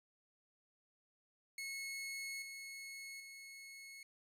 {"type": "tone with level steps", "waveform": "sawtooth", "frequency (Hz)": 2185, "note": "C#7", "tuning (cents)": -26, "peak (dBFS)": [-39, -44, -48], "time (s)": [1.58, 4.03], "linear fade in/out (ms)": 2, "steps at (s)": [2.42, 3.2], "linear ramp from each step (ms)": 2, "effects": ["resampled to 32000 Hz"]}